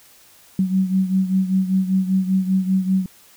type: beating tone pair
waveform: sine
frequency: 187.8 / 192.9 Hz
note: F#3 / G3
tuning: +26 / -28 cents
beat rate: 5.1 Hz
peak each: -17 / -22 dBFS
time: 0.59-3.06 s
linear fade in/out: 2 ms
effects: white hiss -50 dBFS RMS until 3.36 s